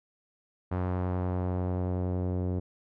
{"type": "tone with low-pass filter sweep", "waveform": "sawtooth", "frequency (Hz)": 91, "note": "F#2", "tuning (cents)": -28, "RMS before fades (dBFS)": -30, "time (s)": [0.71, 2.6], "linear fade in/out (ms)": 10, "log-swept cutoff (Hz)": [1200, 460], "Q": 1.1, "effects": []}